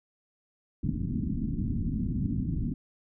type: low-pass noise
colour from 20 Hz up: white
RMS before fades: -30 dBFS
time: 0.83-2.74 s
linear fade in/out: 2 ms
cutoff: 270 Hz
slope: 48 dB/octave
effects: none